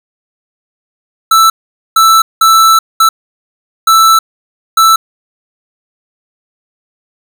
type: tone bursts at uneven times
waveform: square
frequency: 1322 Hz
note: E6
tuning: 5 cents sharp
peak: -4 dBFS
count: 6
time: 1.31-1.5 / 1.96-2.22 / 2.41-2.79 / 3-3.09 / 3.87-4.19 / 4.77-4.96 s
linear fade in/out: 5 ms
effects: none